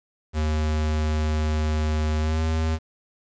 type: tone with pitch glide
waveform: square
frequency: 77.1 to 79.73 Hz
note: D#2 to D#2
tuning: -15 to +43 cents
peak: -22 dBFS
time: 0.33-2.79 s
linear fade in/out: 50 ms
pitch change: +58 cents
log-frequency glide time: 2.19-2.42 s
effects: resampled to 16000 Hz + 8-bit